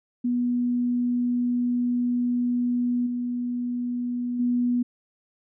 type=tone with level steps; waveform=sine; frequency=244 Hz; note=B3; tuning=21 cents flat; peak=-21 / -25 / -20 dBFS; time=0.24-4.83 s; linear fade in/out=10 ms; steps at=3.06 / 4.39 s; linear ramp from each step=10 ms; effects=none